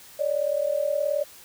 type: tone pair together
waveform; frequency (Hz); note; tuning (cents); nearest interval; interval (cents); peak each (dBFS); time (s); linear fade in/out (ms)
sine; 565 / 603.9; C#5 / D5; +33 / +48; minor second; 115; -25; 0.19-1.24; 10
effects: white hiss -48 dBFS RMS until 1.44 s